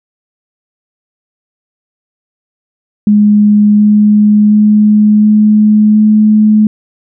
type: tone with pitch steps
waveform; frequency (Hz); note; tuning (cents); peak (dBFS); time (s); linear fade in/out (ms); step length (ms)
sine; 208.3 / 209.6 / 211 / 212.3 / 213.7; G#3 / G#3 / G#3 / G#3 / G#3; +5 / +16 / +28 / +38 / +50; -3; 3.07-6.67; 2; 720
effects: none